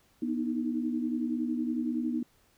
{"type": "tone cluster", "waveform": "sine", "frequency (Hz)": [242.9, 306.3, 317.1], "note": ["B3", "D#4", "D#4"], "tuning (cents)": [-29, -27, 33], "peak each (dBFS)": [-30, -34, -36], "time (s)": [0.22, 2.23], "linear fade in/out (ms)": 5, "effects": ["pink hiss -66 dBFS RMS until 2.57 s"]}